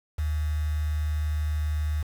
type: tone with quantisation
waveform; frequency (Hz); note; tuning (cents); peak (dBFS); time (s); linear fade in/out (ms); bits
sine; 76.1; D#2; -38; -24; 0.18-2.03; 10; 7
effects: none